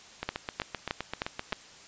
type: two click trains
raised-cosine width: 0.3 ms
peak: -16 / -13 dBFS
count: 11 / 5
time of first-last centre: 0.23-1.524 / 0.29-1.528 s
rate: 7.73 / 3.23 Hz
effects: white hiss -51 dBFS RMS until 1.87 s + resampled to 16000 Hz